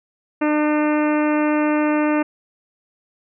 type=harmonic tone; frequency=301.2 Hz; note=D4; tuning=44 cents sharp; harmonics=1 / 2 / 3 / 4 / 5 / 6 / 7 / 8 / 9; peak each=-17 / -23 / -27 / -29 / -31 / -33 / -34 / -35 / -36 dBFS; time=0.41-2.23 s; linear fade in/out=10 ms; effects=none